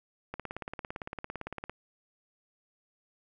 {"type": "click train", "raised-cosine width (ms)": 0.5, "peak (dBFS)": -22, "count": 25, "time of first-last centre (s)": [0.34, 1.696], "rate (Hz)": 17.7, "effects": []}